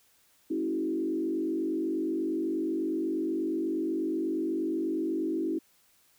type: tone with frequency modulation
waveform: sine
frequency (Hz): 324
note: E4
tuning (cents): -30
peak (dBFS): -27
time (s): 0.5-5.59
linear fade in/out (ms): 10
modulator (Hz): 48.3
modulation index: 1.1
effects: white hiss -65 dBFS RMS until 6.18 s